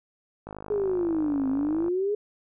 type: click train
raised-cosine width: 1 ms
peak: -24 dBFS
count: 74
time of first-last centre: 0.47-1.882 s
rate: 51.7 Hz
type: exponential two-way sweep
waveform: sine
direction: down then up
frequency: 424.1 to 261.6 to 424.1 Hz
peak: -23 dBFS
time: 0.7-2.15 s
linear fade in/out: 5 ms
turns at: 1.49 s
effects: none